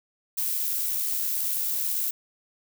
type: noise with amplitude modulation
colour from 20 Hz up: violet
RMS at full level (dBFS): -26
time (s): 0.37-2.11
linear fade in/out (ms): 10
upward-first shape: sine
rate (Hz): 78.5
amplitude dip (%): 30
effects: none